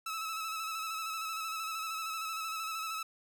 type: tone with vibrato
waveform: sawtooth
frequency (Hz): 1302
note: E6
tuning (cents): -22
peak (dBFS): -32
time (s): 0.06-3.03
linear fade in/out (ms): 5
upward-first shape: square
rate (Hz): 13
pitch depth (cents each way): 26
effects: none